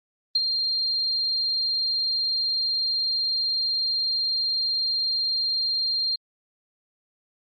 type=tone with ADSR envelope; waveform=sine; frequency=4192 Hz; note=C8; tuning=2 cents sharp; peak=-16 dBFS; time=0.35-6.16 s; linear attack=6 ms; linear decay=31 ms; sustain=-6 dB; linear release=10 ms; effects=Opus 32 kbps